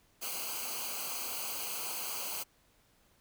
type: noise with comb filter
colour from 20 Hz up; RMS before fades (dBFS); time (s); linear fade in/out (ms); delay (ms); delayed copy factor
white; -38; 0.21-2.44; 20; 0.55; -0.8
effects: pink hiss -68 dBFS RMS until 3.2 s